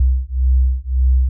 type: beating tone pair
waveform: sine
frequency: 63.4 / 65.2 Hz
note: B1 / C2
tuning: +46 / -5 cents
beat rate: 1.8 Hz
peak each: -15 dBFS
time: 0-1.29 s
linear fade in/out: 5 ms
effects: none